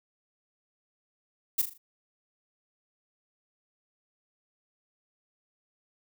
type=noise with echo; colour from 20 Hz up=violet; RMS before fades=-24 dBFS; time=1.58-1.62 s; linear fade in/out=10 ms; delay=40 ms; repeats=4; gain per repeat=-8 dB; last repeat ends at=1.78 s; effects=none